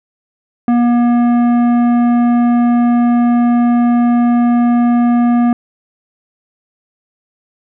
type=tone with tanh clipping; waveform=sine; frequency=239.6 Hz; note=A#3; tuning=48 cents sharp; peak=-10 dBFS; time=0.68-5.53 s; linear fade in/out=2 ms; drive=12 dB; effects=none